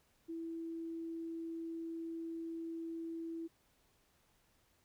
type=tone; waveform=sine; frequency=329.8 Hz; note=E4; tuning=1 cent sharp; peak=-40 dBFS; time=0.28-3.48 s; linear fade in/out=20 ms; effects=pink hiss -73 dBFS RMS until 4.84 s